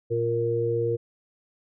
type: harmonic tone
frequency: 116.54 Hz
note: A#2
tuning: in tune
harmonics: 1 / 3 / 4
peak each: -29 / -30 / -24 dBFS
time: 0.1-0.97 s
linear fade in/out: 20 ms
effects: none